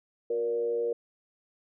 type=tone with frequency modulation; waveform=sine; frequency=470 Hz; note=A#4; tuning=14 cents sharp; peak=-26 dBFS; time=0.3-0.93 s; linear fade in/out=5 ms; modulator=112 Hz; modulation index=0.52; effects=none